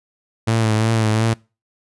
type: tone with vibrato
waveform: sawtooth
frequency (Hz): 110.9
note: A2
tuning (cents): +14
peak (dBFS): -11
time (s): 0.47-1.34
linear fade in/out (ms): 10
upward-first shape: triangle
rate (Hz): 2.8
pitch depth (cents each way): 53
effects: noise-tail reverb RT60 0.3 s tail -24 dB re dry + resampled to 24000 Hz